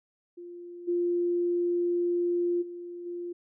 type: tone with level steps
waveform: sine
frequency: 349.2 Hz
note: F4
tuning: in tune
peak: -40 / -24 / -37 / -33 dBFS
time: 0.37-3.33 s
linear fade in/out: 10 ms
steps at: 0.87 / 2.61 / 3.05 s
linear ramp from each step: 20 ms
effects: none